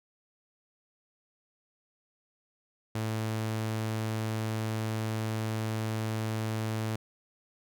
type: tone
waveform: sawtooth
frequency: 110 Hz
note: A2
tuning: in tune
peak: -26 dBFS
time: 2.95-6.96 s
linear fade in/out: 5 ms
effects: none